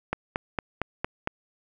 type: click train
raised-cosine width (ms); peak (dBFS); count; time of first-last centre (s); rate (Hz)
0.5; -11; 6; 0.13-1.274; 4.37
effects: none